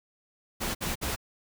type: noise bursts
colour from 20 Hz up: pink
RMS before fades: -31 dBFS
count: 3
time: 0.6-1.162 s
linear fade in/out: 20 ms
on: 150 ms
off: 56 ms
effects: none